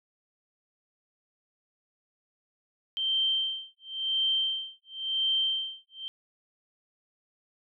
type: tone with tremolo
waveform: sine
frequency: 3133 Hz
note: G7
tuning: 2 cents flat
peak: -23 dBFS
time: 2.97-6.08 s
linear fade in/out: 0 ms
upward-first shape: sine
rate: 0.95 Hz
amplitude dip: 100%
effects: none